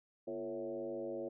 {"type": "tone with frequency modulation", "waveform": "sine", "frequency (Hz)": 447.2, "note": "A4", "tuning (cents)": 28, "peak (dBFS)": -38, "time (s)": [0.27, 1.29], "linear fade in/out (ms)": 10, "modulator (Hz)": 102, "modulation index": 1.7, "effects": []}